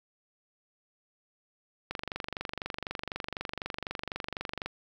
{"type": "click train", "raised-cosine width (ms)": 0.3, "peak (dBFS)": -18, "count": 67, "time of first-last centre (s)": [1.91, 4.66], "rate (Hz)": 24, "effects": ["8-bit"]}